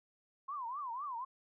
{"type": "tone with vibrato", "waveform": "sine", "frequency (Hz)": 1046.5, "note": "C6", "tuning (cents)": 0, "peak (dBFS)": -38, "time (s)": [0.48, 1.25], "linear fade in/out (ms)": 10, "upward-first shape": "triangle", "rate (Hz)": 4, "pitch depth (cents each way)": 270, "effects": []}